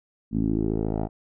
10% pulse tone with low-pass filter sweep, 54 Hz, A1, 32 cents flat, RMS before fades -25 dBFS, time 0.31-1.09 s, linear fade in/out 50 ms, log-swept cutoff 230 to 690 Hz, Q 3.3, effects none

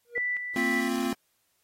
triangle tone with exponential growth, 476.9 Hz, A#4, 39 cents sharp, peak -27 dBFS, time 0.05-0.18 s, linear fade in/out 0 ms, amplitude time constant 27 ms
sine tone with tremolo, 1975.5 Hz, B6, in tune, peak -26 dBFS, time 0.15-0.89 s, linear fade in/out 10 ms, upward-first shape square, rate 2.3 Hz, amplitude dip 50%
square chord, Bb suspended second, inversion none, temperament equal with one note detuned, 228.2 / 261.6 / 349.2 Hz, Bb3 / C4 / F4, -37 / 0 / 0 cents, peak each -32 / -30 / -33 dBFS, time 0.56-1.13 s, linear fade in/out 2 ms
effects white hiss -72 dBFS RMS until 1.63 s + AAC 48 kbps

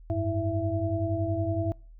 sine tone cluster, 93.2 / 103.9 / 327.7 / 666 Hz, F#2 / G#2 / E4 / E5, +13 / +1 / -10 / +18 cents, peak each -31 dBFS, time 0.1-1.72 s, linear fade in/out 0 ms, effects noise-tail reverb RT60 0.4 s tail -26 dB re dry + added 40 Hz sine -46 dBFS peak until 1.99 s

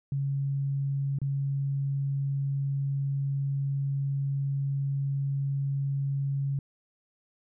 sine tone with dropouts, 138.59 Hz, C#3, in tune, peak -26 dBFS, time 0.12-6.59 s, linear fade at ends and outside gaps 2 ms, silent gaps 1.187-1.216 s, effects none

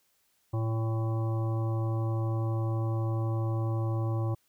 harmonic tone, 112.2 Hz, A2, 34 cents sharp, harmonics 1 / 3 / 5 / 7 / 9 / 10, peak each -27 / -37 / -41 / -44 / -46 / -47 dBFS, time 0.53-4.35 s, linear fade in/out 10 ms, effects white hiss -71 dBFS RMS until 4.48 s

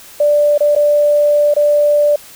sine tone with dropouts, 588 Hz, D5, 2 cents sharp, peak -8 dBFS, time 0.2-2.16 s, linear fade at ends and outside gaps 5 ms, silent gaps 0.579-0.605 / 0.752-0.761 / 1.54-1.564 s, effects white hiss -38 dBFS RMS until 2.35 s

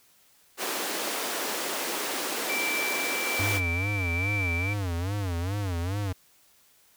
pink high-pass noise, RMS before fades -31 dBFS, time 0.57-3.61 s, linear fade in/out 50 ms, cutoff 290 Hz, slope 24 dB/octave
sine tone with tremolo, 2335 Hz, D7, 11 cents flat, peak -27 dBFS, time 2.49-4.74 s, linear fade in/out 10 ms, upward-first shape sine, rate 1.2 Hz, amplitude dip 30%
square tone with vibrato, 93.3 Hz, F#2, 15 cents sharp, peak -28 dBFS, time 3.39-6.13 s, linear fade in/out 10 ms, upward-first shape sine, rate 2.4 Hz, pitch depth 180 cents each way
effects white hiss -61 dBFS RMS until 6.96 s

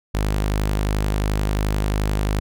sawtooth tone, 51.4 Hz, G#1, 17 cents flat, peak -15 dBFS, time 0.14-2.4 s, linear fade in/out 10 ms, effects none

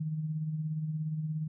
sine tone with tremolo, 155.56 Hz, D#3, in tune, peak -29 dBFS, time 0-1.48 s, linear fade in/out 10 ms, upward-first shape sine, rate 17 Hz, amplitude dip 45%, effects none

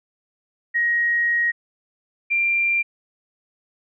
sine tone pair in turn, 1886 / 2376 Hz, A#6 / D7, +20 / +20 cents, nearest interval major third, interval 400 cents, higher second, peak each -17 dBFS, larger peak neither, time 0.74-1.52 / 2.3-2.83 s, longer first, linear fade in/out 20 ms, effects none

